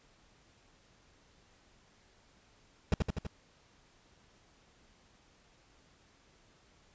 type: noise with echo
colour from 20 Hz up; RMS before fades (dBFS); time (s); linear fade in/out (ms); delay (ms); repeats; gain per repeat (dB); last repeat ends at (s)
brown; -24; 2.92-2.94; 2; 82; 4; -3; 3.268
effects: pink hiss -65 dBFS RMS until 6.94 s + resampled to 16000 Hz